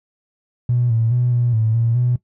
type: tone with pitch steps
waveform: triangle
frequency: 121.8 / 113.8 / 122.9 / 120.7 / 110.7 / 115.9 / 123 Hz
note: B2 / A#2 / B2 / B2 / A2 / A#2 / B2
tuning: -24 / -41 / -8 / -39 / +11 / -10 / -7 cents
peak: -10 dBFS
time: 0.69-2.16 s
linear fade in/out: 5 ms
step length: 210 ms
effects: noise-tail reverb RT60 0.1 s tail -21 dB re dry + tanh soft clip ceiling -12 dBFS